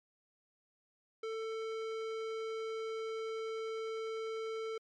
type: tone with tanh clipping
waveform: sine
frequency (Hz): 444.9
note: A4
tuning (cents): +19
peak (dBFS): -39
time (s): 1.23-4.78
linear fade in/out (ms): 5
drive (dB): 18
effects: MP3 96 kbps